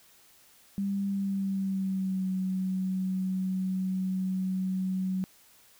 sine tone with pitch glide, 198 to 187.54 Hz, G3 to F#3, +18 to +24 cents, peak -27 dBFS, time 0.78-5.24 s, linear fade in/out 0 ms, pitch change -94 cents, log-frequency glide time 1.07-2.3 s, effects white hiss -59 dBFS RMS until 5.79 s

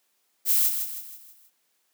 violet noise with echo, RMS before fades -21 dBFS, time 0.45-0.71 s, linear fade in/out 50 ms, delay 160 ms, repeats 5, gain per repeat -7 dB, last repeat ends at 1.51 s, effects white hiss -71 dBFS RMS until 1.93 s + high-pass 200 Hz 12 dB/octave

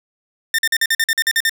sawtooth tone bursts, 1808 Hz, A6, 47 cents sharp, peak -10 dBFS, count 11, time 0.54-1.495 s, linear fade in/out 2 ms, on 45 ms, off 46 ms, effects none

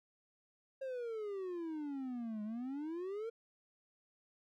triangle exponential two-way sweep, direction down then up, 543 to 207.7 to 468.2 Hz, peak -37 dBFS, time 0.81-3.3 s, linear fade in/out 10 ms, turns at 2.43 s, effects none

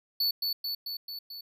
square tone with echo, 4458 Hz, C#8, 9 cents sharp, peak -25 dBFS, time 0.2-0.31 s, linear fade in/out 5 ms, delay 220 ms, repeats 5, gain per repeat -3 dB, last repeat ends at 1.41 s, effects none

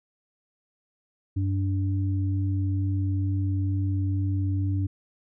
sine tone pair together, 96 / 290.2 Hz, G2 / D4, -36 / -21 cents, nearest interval octave + perfect fifth, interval 1915 cents, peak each -23 / -32 dBFS, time 1.36-4.87 s, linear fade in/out 10 ms, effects none

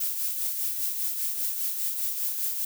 violet noise with tremolo, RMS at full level -27 dBFS, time 0-2.65 s, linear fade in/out 5 ms, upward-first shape triangle, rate 5 Hz, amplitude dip 50%, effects none

